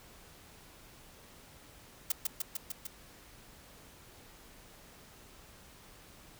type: noise with echo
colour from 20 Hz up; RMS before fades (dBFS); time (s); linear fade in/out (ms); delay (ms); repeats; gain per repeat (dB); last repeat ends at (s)
blue; -29; 2.1-2.12; 5; 150; 5; -2; 2.87
effects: pink hiss -56 dBFS RMS until 6.39 s